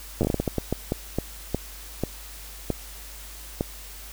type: slowing click train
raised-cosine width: 2 ms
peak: -10 dBFS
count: 17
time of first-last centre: 0.21-3.609 s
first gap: 9 ms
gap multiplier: 1.36
effects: added 50 Hz sine -42 dBFS peak until 4.12 s + white hiss -43 dBFS RMS until 4.12 s